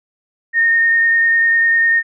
sine tone with vibrato, 1838 Hz, A#6, 25 cents flat, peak -10 dBFS, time 0.53-2.03 s, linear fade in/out 50 ms, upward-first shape triangle, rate 10 Hz, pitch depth 14 cents each way, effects none

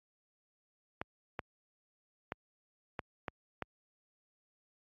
clicks, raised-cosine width 0.5 ms, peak -21 dBFS, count 6, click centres 1.015 / 1.392 / 2.321 / 2.992 / 3.282 / 3.623 s, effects high-pass 60 Hz 12 dB/octave + AAC 48 kbps

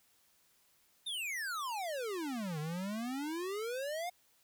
square exponential two-way sweep, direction down then up, 3725 to 148 to 730 Hz, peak -37 dBFS, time 1.06-4.1 s, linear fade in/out 10 ms, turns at 2.59 s, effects white hiss -70 dBFS RMS until 4.43 s

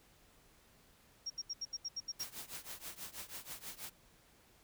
sine tone bursts, 5588 Hz, F8, in tune, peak -37 dBFS, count 9, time 1.26-2.238 s, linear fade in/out 10 ms, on 42 ms, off 75 ms
white noise with tremolo, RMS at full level -44 dBFS, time 2.19-3.9 s, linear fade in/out 10 ms, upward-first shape triangle, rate 6.2 Hz, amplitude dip 95%
effects pink hiss -66 dBFS RMS until 4.63 s

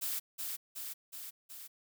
blue noise with echo, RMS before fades -36 dBFS, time 0.01-0.2 s, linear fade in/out 20 ms, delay 370 ms, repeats 4, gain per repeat -3 dB, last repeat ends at 1.68 s, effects none

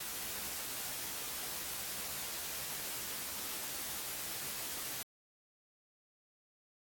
white noise with comb filter, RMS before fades -41 dBFS, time 0-5.03 s, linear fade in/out 5 ms, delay 15 ms, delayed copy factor +0.6, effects AAC 64 kbps

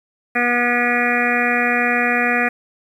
harmonic tone, 242.2 Hz, B3, 34 cents flat, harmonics 1 / 2 / 3 / 5 / 6 / 7 / 8 / 9 / 10, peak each -23 / -25 / -23 / -27 / -26 / -23 / -21 / -27 / -23 dBFS, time 0.35-2.49 s, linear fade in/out 10 ms, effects 8-bit

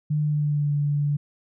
sine tone with pitch glide, 150.4 to 145.36 Hz, D3 to D3, +42 to -17 cents, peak -20 dBFS, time 0.1-1.17 s, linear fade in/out 10 ms, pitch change -59 cents, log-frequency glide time 0.2-0.73 s, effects none

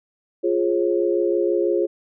sine chord, Db major, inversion first, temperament equal with one note detuned, 349.2 / 415.3 / 541.1 Hz, F4 / Ab4 / Db5, 0 / 0 / -42 cents, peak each -20 / -22 / -24 dBFS, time 0.43-1.87 s, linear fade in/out 20 ms, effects none

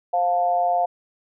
sine tone with amplitude modulation, 704 Hz, F5, 14 cents sharp, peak -14 dBFS, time 0.13-0.86 s, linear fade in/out 10 ms, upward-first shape sine, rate 179 Hz, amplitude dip 75%, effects none

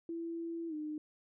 sine tone with pitch glide, 333.8 to 304.3 Hz, E4 to D#4, +22 to -38 cents, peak -37 dBFS, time 0.09-0.98 s, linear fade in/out 2 ms, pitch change -160 cents, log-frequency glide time 0.68-0.74 s, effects none

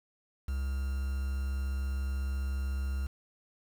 triangle tone with quantisation, 67.1 Hz, C2, 44 cents sharp, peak -28 dBFS, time 0.48-3.07 s, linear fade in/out 5 ms, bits 8, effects none

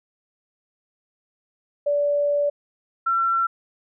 sine tone pair in turn, 579 / 1353.4 Hz, D5 / E6, -25 / +45 cents, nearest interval octave + minor third, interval 1470 cents, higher second, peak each -18 dBFS, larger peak neither, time 1.86-2.5 / 3.06-3.47 s, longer first, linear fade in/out 10 ms, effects none

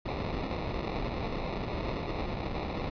pink noise with sample-and-hold, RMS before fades -34 dBFS, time 0.05-2.9 s, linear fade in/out 10 ms, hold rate 1575 Hz, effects resampled to 11025 Hz

